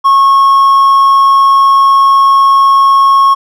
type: tone with hard clipping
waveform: triangle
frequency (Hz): 1094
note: C#6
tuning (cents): -23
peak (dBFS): -4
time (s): 0.04-3.35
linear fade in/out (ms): 20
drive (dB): 5
effects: none